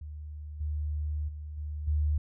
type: tone with level steps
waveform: sine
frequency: 75.2 Hz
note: D2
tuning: 42 cents sharp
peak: -38 / -29 / -37 / -33 / -24 dBFS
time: 0.01-2.18 s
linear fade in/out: 5 ms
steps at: 0.6 / 1.28 / 1.57 / 1.87 s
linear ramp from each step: 10 ms
effects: none

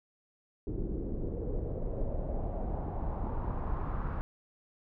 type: noise with low-pass filter sweep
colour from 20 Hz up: brown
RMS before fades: -34 dBFS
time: 0.67-4.21 s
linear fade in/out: 0 ms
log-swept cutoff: 350 to 1300 Hz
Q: 2.9
effects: none

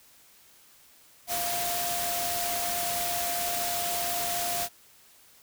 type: tone in noise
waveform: sine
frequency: 698.5 Hz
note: F5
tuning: in tune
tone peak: -32 dBFS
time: 1.27-4.69 s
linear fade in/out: 50 ms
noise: white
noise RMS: -31 dBFS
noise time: 1.27-4.69 s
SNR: -4 dB
effects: white hiss -57 dBFS RMS until 5.42 s

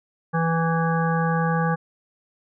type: harmonic tone with a mistuned harmonic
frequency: 164.81 Hz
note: E3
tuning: in tune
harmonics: 1 / 3 / 5 / 7 / 9 / 10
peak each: -21 / -28 / -27 / -29 / -34 / -31 dBFS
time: 0.33-1.76 s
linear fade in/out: 20 ms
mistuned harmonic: 9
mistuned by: +18 cents
effects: none

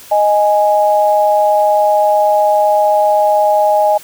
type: tone pair together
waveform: sine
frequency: 620.5 / 830.6 Hz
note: D#5 / G#5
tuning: -5 / 0 cents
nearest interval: perfect fourth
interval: 505 cents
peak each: -11 dBFS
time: 0.11-3.98 s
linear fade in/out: 10 ms
effects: white hiss -37 dBFS RMS until 4.03 s

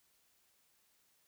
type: silence
effects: white hiss -73 dBFS RMS until 1.27 s

